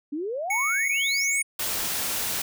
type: exponential sweep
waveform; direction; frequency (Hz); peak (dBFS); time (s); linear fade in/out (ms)
sine; up; 277.2 to 9670; -27; 0.12-1.43; 10
type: tone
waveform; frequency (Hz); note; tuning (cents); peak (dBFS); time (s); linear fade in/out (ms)
square; 2218; C#7; 0; -24; 0.5-1.42; 5
type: noise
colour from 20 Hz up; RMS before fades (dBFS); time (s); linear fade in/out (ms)
white; -28; 1.59-2.42; 5
effects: none